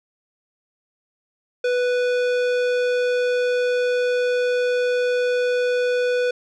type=tone with tanh clipping; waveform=sine; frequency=494 Hz; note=B4; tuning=in tune; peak=-20 dBFS; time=1.64-6.31 s; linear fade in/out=5 ms; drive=17 dB; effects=none